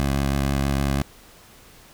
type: tone with vibrato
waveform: 15% pulse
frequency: 69 Hz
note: C#2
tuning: 7 cents flat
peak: -14 dBFS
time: 0-1.02 s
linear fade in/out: 0 ms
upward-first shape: sine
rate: 6.3 Hz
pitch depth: 22 cents each way
effects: pink hiss -49 dBFS RMS until 1.93 s